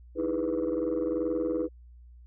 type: chord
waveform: sine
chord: E major seventh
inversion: third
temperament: just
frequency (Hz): 309 / 329.6 / 412 / 494.4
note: D#4 / E4 / G#4 / B4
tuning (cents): -12 / 0 / -14 / +2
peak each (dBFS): -31 / -30 / -33 / -29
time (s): 0.15-1.69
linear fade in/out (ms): 50
effects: tanh soft clip ceiling -21 dBFS + added 60 Hz sine -48 dBFS peak until 2.26 s